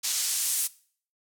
white noise with band-pass filter sweep, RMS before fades -28 dBFS, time 0.03-0.68 s, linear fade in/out 20 ms, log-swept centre 5600 to 9900 Hz, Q 1, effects noise-tail reverb RT60 0.5 s tail -20 dB re dry

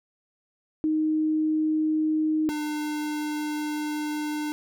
sine / square tone pair in turn, 311.1 / 300.9 Hz, D#4 / D4, 0 / +42 cents, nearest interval minor second, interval 58 cents, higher first, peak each -21 / -28 dBFS, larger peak first, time 0.84-2.49 / 2.49-4.52 s, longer second, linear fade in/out 0 ms, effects none

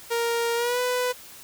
sawtooth tone with pitch glide, 467 to 497.6 Hz, A#4 to B4, +3 to +13 cents, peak -19 dBFS, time 0.1-1.13 s, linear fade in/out 20 ms, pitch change +110 cents, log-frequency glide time 0.55-0.8 s, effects white hiss -45 dBFS RMS until 1.43 s

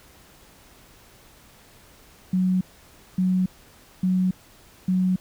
sine tone bursts, 184.7 Hz, F#3, 3 cents flat, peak -18 dBFS, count 4, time 2.33-5.16 s, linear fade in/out 5 ms, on 280 ms, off 570 ms, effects pink hiss -52 dBFS RMS until 5.2 s

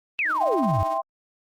sine exponential sweep, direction down, 2704 to 84.6 Hz, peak -21 dBFS, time 0.19-0.83 s, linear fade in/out 0 ms
sawtooth tone with tremolo, 313 Hz, D#4, 10 cents sharp, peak -31 dBFS, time 0.24-0.99 s, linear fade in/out 50 ms, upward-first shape triangle, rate 18 Hz, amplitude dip 75%
sine chord, C major, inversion first, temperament equal with one note detuned, 659.3 / 789.4 / 1046.5 Hz, E5 / G5 / C6, 0 / +12 / 0 cents, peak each -27 dBFS, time 0.4-1.02 s, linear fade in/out 20 ms
effects Opus 32 kbps

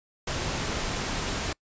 pink noise, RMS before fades -30 dBFS, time 0.27-1.53 s, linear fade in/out 5 ms, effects noise-tail reverb RT60 0.1 s tail -26 dB re dry + resampled to 16000 Hz

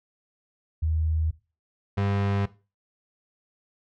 sine / 35% pulse tone pair in turn, 79.3 / 99.91 Hz, D#2 / G2, +33 / +33 cents, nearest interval major third, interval 400 cents, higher second, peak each -22 / -21 dBFS, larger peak second, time 0.82-1.31 / 1.97-2.46 s, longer neither, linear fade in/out 10 ms, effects noise-tail reverb RT60 0.3 s tail -17 dB re dry + low-pass 3000 Hz 12 dB/octave

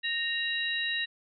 sine tone cluster, 1852 / 2791 / 3866 Hz, A#6 / F7 / B7, -12 / -2 / -38 cents, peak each -31 / -34 / -33 dBFS, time 0.03-1.06 s, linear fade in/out 20 ms, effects none

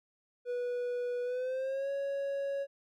triangle tone with pitch glide, 489.2 to 555.5 Hz, B4 to C#5, -16 to +4 cents, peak -30 dBFS, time 0.45-2.67 s, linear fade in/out 50 ms, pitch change +220 cents, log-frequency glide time 1.23-1.9 s, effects none

